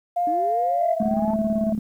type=tone with vibrato; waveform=sine; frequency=698.5 Hz; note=F5; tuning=in tune; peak=-19 dBFS; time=0.16-0.94 s; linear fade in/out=10 ms; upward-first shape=sine; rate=2.5 Hz; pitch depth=16 cents each way
type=linear sweep; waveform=sine; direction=up; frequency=295.8 to 885 Hz; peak=-27 dBFS; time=0.27-1.34 s; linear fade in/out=2 ms
type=tone with pitch glide; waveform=sine; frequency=651 to 655.5 Hz; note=E5 to E5; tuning=-22 to -10 cents; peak=-24 dBFS; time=0.81-1.73 s; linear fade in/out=5 ms; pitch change=+12 cents; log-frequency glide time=1.1-1.18 s
type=tone with tremolo; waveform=sine; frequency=216 Hz; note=A3; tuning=32 cents flat; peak=-18 dBFS; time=1-1.79 s; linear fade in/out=5 ms; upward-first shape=square; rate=18 Hz; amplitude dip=65%
effects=tanh soft clip ceiling -10 dBFS + 9-bit